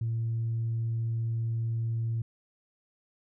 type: tone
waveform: sine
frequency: 114.4 Hz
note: A#2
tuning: 32 cents flat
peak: -26 dBFS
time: 0.01-2.22 s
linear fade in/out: 5 ms
effects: tanh soft clip ceiling -24 dBFS